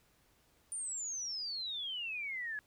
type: exponential sweep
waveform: sine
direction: down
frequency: 9320 to 1669 Hz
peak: -37 dBFS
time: 0.72-2.59 s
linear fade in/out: 0 ms
effects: pink hiss -70 dBFS RMS until 2.66 s